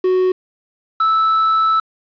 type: tone pair in turn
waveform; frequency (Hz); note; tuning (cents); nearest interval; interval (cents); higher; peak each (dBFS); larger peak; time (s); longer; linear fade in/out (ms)
triangle; 370 / 1313.2; F#4 / E6; 0 / -7; octave + minor seventh; 2193; second; -10; neither; 0.04-0.32 / 1-1.8; second; 5
effects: resampled to 11025 Hz + 7-bit